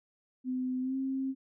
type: tone with pitch glide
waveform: sine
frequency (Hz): 255.3 to 266.4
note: C4 to C4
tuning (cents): -42 to +31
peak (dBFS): -30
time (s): 0.44-1.35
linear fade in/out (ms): 50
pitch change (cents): +73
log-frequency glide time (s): 0.81-0.96
effects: none